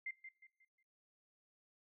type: tone with echo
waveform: sine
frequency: 2091 Hz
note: C7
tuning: 2 cents flat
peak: -40 dBFS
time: 0.06-0.11 s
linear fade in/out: 5 ms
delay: 180 ms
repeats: 4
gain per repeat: -9 dB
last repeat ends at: 0.83 s
effects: noise-tail reverb RT60 0.4 s tail -20 dB re dry